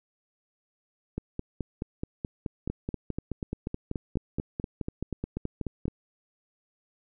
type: two click trains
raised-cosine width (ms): 3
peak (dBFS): -18 / -18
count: 14 / 23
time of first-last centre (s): 2.7-5.855 / 1.18-5.881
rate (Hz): 4.12 / 4.68
effects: none